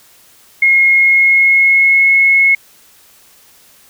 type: tone with pitch glide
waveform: sine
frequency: 2154 to 2179 Hz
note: C7 to C#7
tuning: +50 to -30 cents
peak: -6 dBFS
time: 0.62-2.55 s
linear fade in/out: 5 ms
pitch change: +20 cents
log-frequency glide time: 0.93-2.09 s
effects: white hiss -46 dBFS RMS until 3.89 s